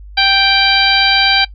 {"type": "harmonic tone", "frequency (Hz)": 784, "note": "G5", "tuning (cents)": 0, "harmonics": [1, 2, 3, 4, 5, 6], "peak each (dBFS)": [-16, -16, -16, -16, -16, -16], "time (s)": [0.17, 1.45], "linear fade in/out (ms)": 10, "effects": ["noise-tail reverb RT60 0.1 s tail -20 dB re dry", "added 50 Hz sine -31 dBFS peak until 1.54 s"]}